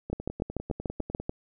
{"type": "two click trains", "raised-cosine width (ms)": 2, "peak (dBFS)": [-22, -16], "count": [12, 9], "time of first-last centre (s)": [[0.1, 1.2], [0.13, 1.294]], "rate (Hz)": [10, 6.87], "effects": []}